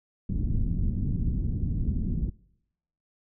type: low-pass noise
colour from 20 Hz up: pink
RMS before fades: -27 dBFS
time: 0.29-2.3 s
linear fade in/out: 5 ms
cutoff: 230 Hz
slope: 24 dB/octave
effects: noise-tail reverb RT60 0.8 s tail -23 dB re dry